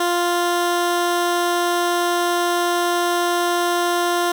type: tone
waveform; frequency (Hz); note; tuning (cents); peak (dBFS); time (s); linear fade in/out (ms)
15% pulse; 349.2; F4; 0; -11; 0-4.32; 5
effects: none